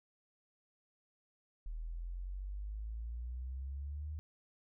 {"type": "exponential sweep", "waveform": "sine", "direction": "up", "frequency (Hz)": [38.71, 77.78], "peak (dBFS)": -39, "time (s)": [1.66, 4.19], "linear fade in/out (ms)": 0, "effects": []}